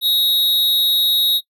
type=tone with amplitude modulation; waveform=square; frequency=3784 Hz; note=A#7; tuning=25 cents sharp; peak=-12 dBFS; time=0.01-1.41 s; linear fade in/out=50 ms; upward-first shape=sine; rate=298 Hz; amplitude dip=60%; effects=noise-tail reverb RT60 0.1 s tail -18 dB re dry